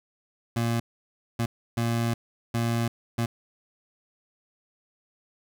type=tone bursts at uneven times; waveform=25% pulse; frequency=116.54 Hz; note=A#2; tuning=in tune; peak=-20 dBFS; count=5; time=0.56-0.8 / 1.39-1.46 / 1.77-2.14 / 2.54-2.88 / 3.18-3.26 s; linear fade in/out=5 ms; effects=none